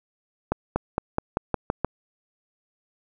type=accelerating click train; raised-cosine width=1 ms; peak=-8 dBFS; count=8; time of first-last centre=0.52-1.846 s; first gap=240 ms; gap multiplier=0.92; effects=none